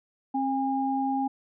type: tone pair together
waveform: sine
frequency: 267.6 / 813 Hz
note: C4 / G#5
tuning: +39 / -37 cents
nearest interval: octave + perfect fifth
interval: 1924 cents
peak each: -27 dBFS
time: 0.34-1.28 s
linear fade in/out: 10 ms
effects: none